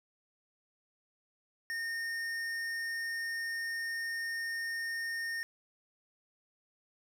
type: tone with tanh clipping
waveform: triangle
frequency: 1833 Hz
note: A#6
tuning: 30 cents flat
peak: -36 dBFS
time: 1.7-5.43 s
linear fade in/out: 0 ms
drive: 17 dB
effects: none